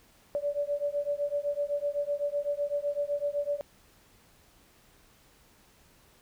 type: beating tone pair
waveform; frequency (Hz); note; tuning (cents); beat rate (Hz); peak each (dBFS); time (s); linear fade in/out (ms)
sine; 574 / 581.9; D5 / D5; -40 / -16; 7.9; -31; 0.35-3.61; 0
effects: pink hiss -61 dBFS RMS until 6.21 s